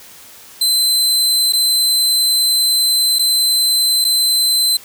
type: tone with dropouts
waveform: sawtooth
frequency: 4065 Hz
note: B7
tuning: 49 cents sharp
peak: -9 dBFS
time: 0.61-4.77 s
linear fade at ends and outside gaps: 5 ms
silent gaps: 1.525-1.533 / 3.186-3.192 / 4.044-4.048 s
effects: white hiss -40 dBFS RMS until 4.84 s